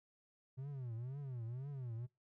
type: tone with vibrato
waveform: triangle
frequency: 127.5 Hz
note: C3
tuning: 44 cents flat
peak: -40 dBFS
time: 0.57-2.07 s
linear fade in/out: 20 ms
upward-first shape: triangle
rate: 2 Hz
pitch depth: 240 cents each way
effects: noise-tail reverb RT60 0.2 s tail -20 dB re dry